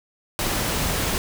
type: noise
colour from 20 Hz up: pink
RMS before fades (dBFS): -24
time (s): 0.39-1.18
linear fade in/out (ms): 0
effects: none